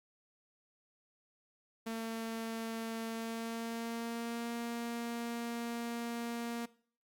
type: tone with pitch glide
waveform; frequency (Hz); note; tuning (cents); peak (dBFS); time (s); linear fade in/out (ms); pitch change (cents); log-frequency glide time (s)
sawtooth; 226.2 to 234.7; A3 to A#3; +48 to +12; -33; 1.86-6.66; 10; +64; 3.09-4.53
effects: noise-tail reverb RT60 0.5 s tail -20 dB re dry + Opus 48 kbps